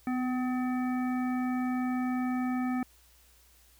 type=harmonic tone with a mistuned harmonic; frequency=253.8 Hz; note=B3; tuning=47 cents sharp; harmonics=1 / 3 / 5 / 7 / 9; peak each=-28 / -38 / -42 / -45 / -47 dBFS; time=0.07-2.83 s; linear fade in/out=2 ms; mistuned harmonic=1; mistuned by=-15 cents; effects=added 60 Hz sine -62 dBFS peak until 3.79 s + white hiss -62 dBFS RMS until 3.79 s